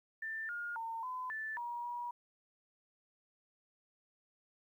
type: tone with pitch steps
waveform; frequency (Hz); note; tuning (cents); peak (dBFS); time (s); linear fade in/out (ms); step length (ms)
sine; 1781 / 1422 / 909 / 1014 / 1757 / 954 / 962; A6 / F6 / A#5 / B5 / A6 / A#5 / B5; +21 / +31 / -44 / +45 / -3 / +40 / -46; -38; 0.22-2.11; 5; 270
effects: 12-bit